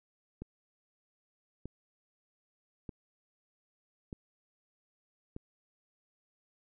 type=click train; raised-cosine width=3 ms; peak=-28 dBFS; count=5; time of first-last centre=0.42-5.364 s; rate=0.809 Hz; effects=none